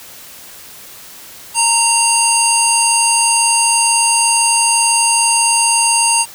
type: harmonic tone with a mistuned harmonic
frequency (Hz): 922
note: A#5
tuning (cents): -19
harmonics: 1 / 3 / 5 / 7 / 9 / 10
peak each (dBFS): -16 / -18 / -20 / -21 / -16 / -16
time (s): 1.54-6.26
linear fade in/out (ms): 50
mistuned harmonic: 5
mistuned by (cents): +52
effects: white hiss -36 dBFS RMS until 6.34 s